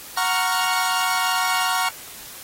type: chord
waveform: sawtooth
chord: Gb major seventh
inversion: none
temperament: equal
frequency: 740 / 932.3 / 1108.7 / 1396.9 Hz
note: Gb5 / Bb5 / Db6 / F6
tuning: 0 / 0 / 0 / 0 cents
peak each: -21 dBFS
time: 0.17-1.89 s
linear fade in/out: 5 ms
effects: white hiss -39 dBFS RMS until 2.43 s + AAC 48 kbps